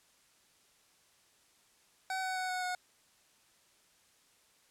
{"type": "tone with pitch steps", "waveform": "25% pulse", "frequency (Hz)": [757, 749.6, 742.3, 735, 727.8], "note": ["F#5", "F#5", "F#5", "F#5", "F#5"], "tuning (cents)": [39, 22, 5, -12, -29], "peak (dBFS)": -30, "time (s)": [2.1, 2.75], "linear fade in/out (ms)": 2, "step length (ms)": 130, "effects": ["white hiss -67 dBFS RMS until 4.7 s", "low-pass 10000 Hz 12 dB/octave"]}